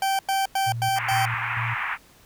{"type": "tone bursts", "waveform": "40% pulse", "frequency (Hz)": 777, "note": "G5", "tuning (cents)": -16, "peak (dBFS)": -20, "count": 5, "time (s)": [0.02, 1.254], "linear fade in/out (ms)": 2, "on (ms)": 170, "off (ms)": 96}
{"type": "tone with tremolo", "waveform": "sine", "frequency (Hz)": 116.54, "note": "A#2", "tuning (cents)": 0, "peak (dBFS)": -27, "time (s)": [0.66, 1.75], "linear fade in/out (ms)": 20, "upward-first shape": "square", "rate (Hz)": 2.2, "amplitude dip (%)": 65}
{"type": "band-pass noise", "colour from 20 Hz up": "white", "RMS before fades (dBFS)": -28, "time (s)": [0.95, 1.98], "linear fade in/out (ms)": 50, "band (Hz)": [840, 2400], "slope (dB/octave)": 48}
{"effects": ["pink hiss -54 dBFS RMS until 2.25 s"]}